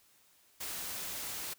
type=noise; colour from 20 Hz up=white; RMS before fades=-40 dBFS; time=0.6-1.54 s; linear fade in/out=10 ms; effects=white hiss -66 dBFS RMS until 1.58 s